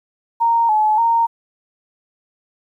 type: tone with pitch steps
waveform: sine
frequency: 927 / 857 / 924 Hz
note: A#5 / A5 / A#5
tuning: -10 / -46 / -16 cents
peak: -12 dBFS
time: 0.4-1.27 s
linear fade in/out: 20 ms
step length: 290 ms
effects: 9-bit